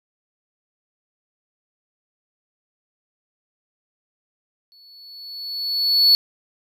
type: tone with exponential growth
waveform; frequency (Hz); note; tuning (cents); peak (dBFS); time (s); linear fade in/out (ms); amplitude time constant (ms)
triangle; 4420; C#8; -6; -8; 4.72-6.15; 0; 310
effects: none